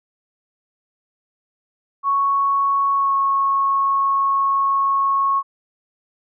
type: tone with pitch glide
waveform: sine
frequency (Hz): 1108.7 to 1098.5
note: C#6 to C#6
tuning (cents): 0 to -16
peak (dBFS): -15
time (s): 2.03-5.43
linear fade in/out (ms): 50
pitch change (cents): -16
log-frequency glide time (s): 2.94-3.14
effects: none